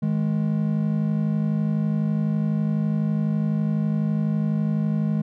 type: tone pair together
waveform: triangle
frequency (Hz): 157.6 / 209.6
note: D#3 / G#3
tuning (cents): +23 / +16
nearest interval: perfect fourth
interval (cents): 493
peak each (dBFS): -21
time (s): 0.02-5.22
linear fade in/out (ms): 10
effects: none